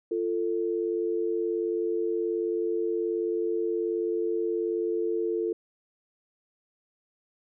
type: tone pair together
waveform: sine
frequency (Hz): 345.7 / 444.4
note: F4 / A4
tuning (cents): -18 / +17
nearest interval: major third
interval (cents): 435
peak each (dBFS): -28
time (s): 0.11-5.53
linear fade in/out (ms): 5
effects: none